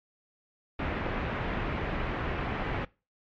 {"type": "low-pass noise", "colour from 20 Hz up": "pink", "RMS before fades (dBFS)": -32, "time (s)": [0.79, 2.85], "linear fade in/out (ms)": 5, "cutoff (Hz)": 2500, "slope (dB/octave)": 24, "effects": ["noise-tail reverb RT60 0.3 s tail -22 dB re dry", "MP3 48 kbps"]}